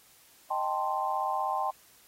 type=chord; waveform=sine; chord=A half-diminished seventh; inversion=second; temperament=equal; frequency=622.3 / 784 / 880 / 1046.5 Hz; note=Eb5 / G5 / A5 / C6; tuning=0 / 0 / 0 / 0 cents; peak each=-37 / -31 / -34 / -32 dBFS; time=0.5-1.71 s; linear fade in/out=10 ms; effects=white hiss -59 dBFS RMS until 2.07 s + AAC 48 kbps